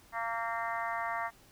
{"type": "harmonic tone with a mistuned harmonic", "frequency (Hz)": 230, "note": "A#3", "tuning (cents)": -23, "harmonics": [3, 4, 5, 6, 7, 8, 9], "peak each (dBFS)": [-38, -38, -38, -43, -45, -40, -45], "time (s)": [0.12, 1.31], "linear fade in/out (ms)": 50, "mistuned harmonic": 7, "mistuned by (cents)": -19, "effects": ["pink hiss -60 dBFS RMS until 1.51 s"]}